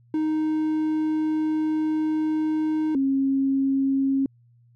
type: tone pair in turn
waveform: triangle / sine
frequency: 311.1 / 270.9 Hz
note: D#4 / C#4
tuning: 0 / -40 cents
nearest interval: major second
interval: 240 cents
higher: first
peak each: -19 dBFS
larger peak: neither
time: 0.14-2.95 / 2.95-4.26 s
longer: first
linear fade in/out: 2 ms
effects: added 119 Hz sine -54 dBFS peak until 4.75 s